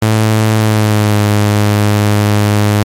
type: tone with pitch glide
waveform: sawtooth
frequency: 109.2 to 104.09 Hz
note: A2 to G#2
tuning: -13 to +4 cents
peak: -4 dBFS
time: 0.02-2.83 s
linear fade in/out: 5 ms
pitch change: -83 cents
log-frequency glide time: 0.56-1.2 s
effects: MP3 64 kbps